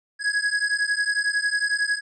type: beating tone pair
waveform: square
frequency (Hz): 1661.2 / 1672.2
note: G#6 / G#6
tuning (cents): 0 / +11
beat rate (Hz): 11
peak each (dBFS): -25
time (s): 0.19-2.01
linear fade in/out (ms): 50
effects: resampled to 22050 Hz